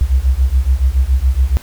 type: beating tone pair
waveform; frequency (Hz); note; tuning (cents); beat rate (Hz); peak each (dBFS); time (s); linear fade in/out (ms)
sine; 61.74 / 68.84; B1 / C#2; 0 / -11; 7.1; -13; 0.01-1.57; 0
effects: pink hiss -39 dBFS RMS until 1.62 s